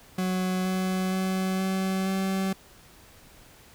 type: tone with pitch steps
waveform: 40% pulse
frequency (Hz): 185 / 186.61 / 188.23 / 189.87 / 191.52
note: F#3 / F#3 / F#3 / F#3 / G3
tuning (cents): 0 / +15 / +30 / +45 / -40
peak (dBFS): -24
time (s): 0.18-2.53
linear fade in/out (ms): 5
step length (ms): 470
effects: pink hiss -53 dBFS RMS until 3.74 s